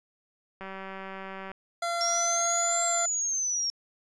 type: click train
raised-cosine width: 0.5 ms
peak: -25 dBFS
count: 175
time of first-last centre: 0.61-1.516 s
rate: 192 Hz
type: tone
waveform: 25% pulse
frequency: 685 Hz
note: F5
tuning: 34 cents flat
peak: -24 dBFS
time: 1.82-3.06 s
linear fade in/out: 5 ms
type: linear two-way sweep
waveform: sine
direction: up then down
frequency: 5500 to 7459 to 5500 Hz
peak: -26 dBFS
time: 2.01-3.7 s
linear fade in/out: 0 ms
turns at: 2.85 s
effects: resampled to 22050 Hz